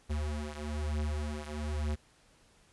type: beating tone pair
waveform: square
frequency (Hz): 74.6 / 75.7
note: D2 / D#2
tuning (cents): +28 / -47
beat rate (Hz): 1.1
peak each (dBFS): -35 / -38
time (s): 0.09-1.96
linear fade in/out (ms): 20
effects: pink hiss -64 dBFS RMS until 2.72 s + resampled to 24000 Hz